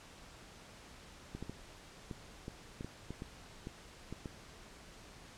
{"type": "clicks", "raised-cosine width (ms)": 3, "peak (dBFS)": -29, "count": 12, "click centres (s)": [1.35, 1.426, 1.496, 2.112, 2.481, 2.809, 2.846, 3.106, 3.221, 3.671, 4.126, 4.258], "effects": ["pink hiss -55 dBFS RMS until 5.37 s", "low-pass 8000 Hz 12 dB/octave"]}